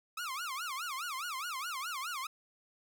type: tone with vibrato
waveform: sawtooth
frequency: 1226 Hz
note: D#6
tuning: 26 cents flat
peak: -33 dBFS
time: 0.17-2.27 s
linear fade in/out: 5 ms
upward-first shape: sine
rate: 4.8 Hz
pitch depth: 300 cents each way
effects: none